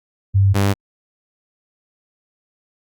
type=tone pair in turn; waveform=sine / sawtooth; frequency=98 / 99.66 Hz; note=G2 / G2; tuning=0 / +29 cents; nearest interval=unison; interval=29 cents; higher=second; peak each=-10 dBFS; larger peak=neither; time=0.34-0.54 / 0.54-0.74 s; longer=neither; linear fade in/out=20 ms; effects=Opus 48 kbps